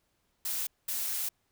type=noise bursts at uneven times; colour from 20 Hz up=blue; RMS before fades=-33 dBFS; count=2; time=0.45-0.67 / 0.88-1.29 s; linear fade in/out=5 ms; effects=pink hiss -75 dBFS RMS until 1.51 s